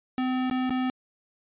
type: tone with dropouts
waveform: square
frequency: 256.1 Hz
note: C4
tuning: 37 cents flat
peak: -25 dBFS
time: 0.18-0.9 s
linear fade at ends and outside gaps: 1 ms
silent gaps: 0.499-0.511 / 0.696-0.705 s
effects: resampled to 8000 Hz